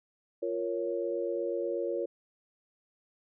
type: chord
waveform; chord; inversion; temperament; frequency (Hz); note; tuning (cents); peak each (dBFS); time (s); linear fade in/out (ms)
sine; Bb minor; second; equal; 349.2 / 466.2 / 554.4; F4 / Bb4 / Db5; 0 / 0 / 0; -34; 0.42-2.06; 10
effects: none